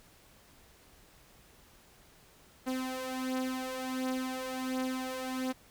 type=beating tone pair; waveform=sawtooth; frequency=257.4 / 258.8 Hz; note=C4 / C4; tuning=-28 / -19 cents; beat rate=1.4 Hz; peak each=-34 / -31 dBFS; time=2.66-5.53 s; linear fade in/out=20 ms; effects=pink hiss -60 dBFS RMS until 5.7 s